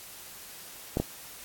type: clicks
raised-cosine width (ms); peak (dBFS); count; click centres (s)
2; -13; 2; 0.971 / 1
effects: white hiss -46 dBFS RMS until 1.44 s + AAC 64 kbps